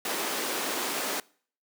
pink high-pass noise, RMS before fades -31 dBFS, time 0.05-1.2 s, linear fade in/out 2 ms, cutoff 270 Hz, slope 24 dB/octave, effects noise-tail reverb RT60 0.5 s tail -24 dB re dry

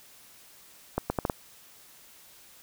accelerating click train, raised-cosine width 1 ms, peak -12 dBFS, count 5, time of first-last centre 0.98-1.298 s, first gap 120 ms, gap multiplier 0.73, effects white hiss -54 dBFS RMS until 2.62 s

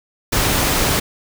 pink noise, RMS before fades -17 dBFS, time 0.32-1 s, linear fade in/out 10 ms, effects none

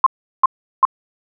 sine tone bursts, 1058 Hz, C6, 19 cents sharp, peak -6 dBFS, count 3, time 0.04-0.852 s, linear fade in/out 2 ms, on 24 ms, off 370 ms, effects none

